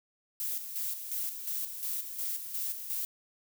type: noise with tremolo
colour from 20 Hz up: violet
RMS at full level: -34 dBFS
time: 0.4-3.05 s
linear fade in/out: 0 ms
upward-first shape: square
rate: 2.8 Hz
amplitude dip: 55%
effects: none